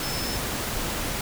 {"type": "tone in noise", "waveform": "sine", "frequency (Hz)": 5250, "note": "E8", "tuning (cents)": -8, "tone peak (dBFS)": -33, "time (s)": [0.03, 0.37], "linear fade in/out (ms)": 2, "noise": "pink", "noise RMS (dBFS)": -29, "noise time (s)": [0, 1.21], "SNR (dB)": -7, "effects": []}